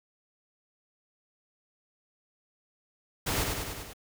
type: noise with echo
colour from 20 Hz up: pink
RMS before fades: -30 dBFS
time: 3.26-3.44 s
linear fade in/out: 10 ms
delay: 99 ms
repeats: 5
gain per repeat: -3 dB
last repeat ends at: 3.935 s
effects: none